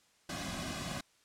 pink noise with comb filter, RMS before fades -39 dBFS, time 0.29-1.01 s, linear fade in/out 5 ms, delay 2.2 ms, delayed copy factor -0.95, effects white hiss -68 dBFS RMS until 1.24 s + low-pass 8000 Hz 12 dB/octave

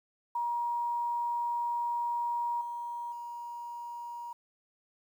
sine tone with level steps, 950 Hz, A#5, 33 cents sharp, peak -29 / -35 / -38 dBFS, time 0.35-4.33 s, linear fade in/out 5 ms, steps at 2.61 / 3.12 s, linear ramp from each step 2 ms, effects 10-bit

